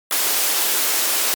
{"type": "high-pass noise", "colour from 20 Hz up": "white", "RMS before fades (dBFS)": -19, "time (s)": [0.11, 1.34], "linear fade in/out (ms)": 0, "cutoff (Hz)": 290, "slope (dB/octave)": 24, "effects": ["MP3 96 kbps"]}